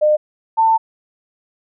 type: tone pair in turn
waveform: sine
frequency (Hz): 606 / 894.4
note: D#5 / A5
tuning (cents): -46 / +28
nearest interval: perfect fifth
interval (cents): 674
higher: second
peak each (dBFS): -10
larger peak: neither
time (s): 0.01-0.17 / 0.57-0.78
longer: second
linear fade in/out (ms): 20
effects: none